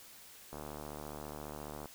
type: click train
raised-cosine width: 1 ms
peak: -30 dBFS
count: 100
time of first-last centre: 0.53-1.857 s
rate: 74.6 Hz
effects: white hiss -55 dBFS RMS until 1.94 s